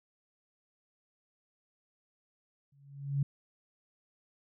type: tone with exponential growth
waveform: sine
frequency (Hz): 140.1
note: C#3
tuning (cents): +19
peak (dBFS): -24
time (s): 2.72-3.23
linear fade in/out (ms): 5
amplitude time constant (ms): 110
effects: none